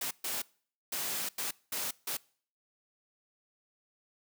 white noise bursts at uneven times, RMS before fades -35 dBFS, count 6, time 0.01-0.11 / 0.24-0.42 / 0.92-1.29 / 1.38-1.51 / 1.72-1.91 / 2.07-2.17 s, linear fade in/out 5 ms, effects noise-tail reverb RT60 0.5 s tail -24 dB re dry + high-pass 150 Hz 12 dB/octave

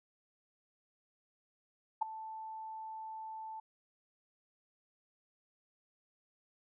sine tone with ADSR envelope, 880 Hz, A5, in tune, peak -25 dBFS, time 2.01-3.6 s, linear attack 13 ms, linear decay 6 ms, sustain -17 dB, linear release 5 ms, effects none

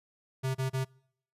square tone bursts, 131.8 Hz, C3, 13 cents sharp, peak -29 dBFS, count 3, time 0.43-0.85 s, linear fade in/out 20 ms, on 120 ms, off 30 ms, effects noise-tail reverb RT60 0.7 s tail -26 dB re dry + resampled to 32000 Hz

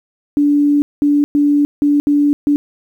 sine tone bursts at uneven times, 290.2 Hz, D4, 21 cents flat, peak -9 dBFS, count 6, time 0.37-0.82 / 1.02-1.24 / 1.35-1.65 / 1.82-2 / 2.07-2.33 / 2.47-2.56 s, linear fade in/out 0 ms, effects 8-bit

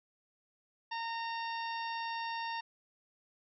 harmonic tone, 919 Hz, A#5, 25 cents flat, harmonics 1 / 2 / 3 / 4 / 5 / 6, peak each -37 / -43 / -46 / -49 / -51 / -50 dBFS, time 0.91-2.61 s, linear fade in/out 10 ms, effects none

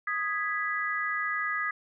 sine chord, G# minor, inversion second, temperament equal, 1244.5 / 1661.2 / 1975.5 Hz, D#6 / G#6 / B6, 0 / 0 / 0 cents, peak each -32 dBFS, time 0.07-1.71 s, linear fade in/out 5 ms, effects none

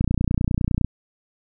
click train, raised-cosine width 5 ms, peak -8 dBFS, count 26, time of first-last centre 0.01-0.846 s, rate 29.9 Hz, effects none

